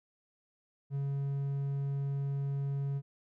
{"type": "tone", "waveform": "triangle", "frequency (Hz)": 139.3, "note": "C#3", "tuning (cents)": 9, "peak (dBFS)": -29, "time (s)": [0.9, 3.02], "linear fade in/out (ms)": 50, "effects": []}